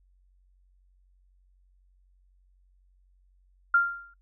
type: tone with exponential decay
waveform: sine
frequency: 1392 Hz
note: F6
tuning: 6 cents flat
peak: -15 dBFS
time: 3.74-4.14 s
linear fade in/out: 5 ms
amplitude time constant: 85 ms
effects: noise-tail reverb RT60 0.1 s tail -22 dB re dry + added 46 Hz sine -60 dBFS peak until 4.21 s